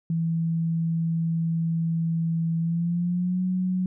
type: tone with pitch glide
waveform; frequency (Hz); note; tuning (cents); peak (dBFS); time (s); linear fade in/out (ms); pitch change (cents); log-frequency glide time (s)
sine; 164.81 to 183.93; E3 to F#3; 0 to -10; -22; 0.1-3.86; 2; +190; 2.59-3.43
effects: none